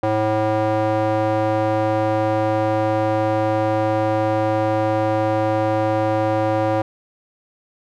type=tone with band-pass filter; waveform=square; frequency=108.5 Hz; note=A2; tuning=24 cents flat; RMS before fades=-19 dBFS; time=0.03-6.82 s; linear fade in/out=5 ms; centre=630 Hz; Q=1.7; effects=none